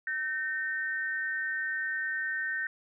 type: tone pair together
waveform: sine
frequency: 1538.8 / 1830 Hz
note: G6 / A#6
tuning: -33 / -32 cents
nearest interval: minor third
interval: 301 cents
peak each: -33 / -32 dBFS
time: 0.07-2.67 s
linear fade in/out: 2 ms
effects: none